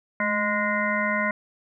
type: harmonic tone with a mistuned harmonic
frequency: 207 Hz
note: G#3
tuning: 5 cents flat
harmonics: 1 / 3 / 5 / 7 / 9 / 10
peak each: -29 / -29 / -29 / -29 / -29 / -29 dBFS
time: 0.2-1.31 s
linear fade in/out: 2 ms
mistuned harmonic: 1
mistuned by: +52 cents
effects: none